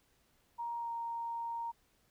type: tone with pitch glide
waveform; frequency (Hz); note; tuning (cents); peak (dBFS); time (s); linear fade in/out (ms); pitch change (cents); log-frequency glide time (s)
sine; 939 to 929.8; A#5 to A#5; +12 to -5; -36; 0.58-1.72; 20; -17; 0.78-0.9
effects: pink hiss -72 dBFS RMS until 2.1 s